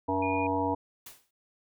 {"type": "harmonic tone", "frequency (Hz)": 95, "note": "F#2", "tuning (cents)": 46, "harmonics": [1, 3, 5, 7, 9, 10], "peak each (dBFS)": [-37, -31, -33, -35, -34, -31], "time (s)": [0.08, 0.75], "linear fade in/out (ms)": 10}
{"type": "tone", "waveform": "sine", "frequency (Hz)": 2441, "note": "D#7", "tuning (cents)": -34, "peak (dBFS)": -35, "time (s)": [0.22, 0.47], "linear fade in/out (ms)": 5}
{"type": "noise with exponential decay", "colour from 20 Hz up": "white", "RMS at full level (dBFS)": -42, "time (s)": [1.06, 1.31], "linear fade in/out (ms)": 5, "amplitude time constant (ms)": 54}
{"effects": []}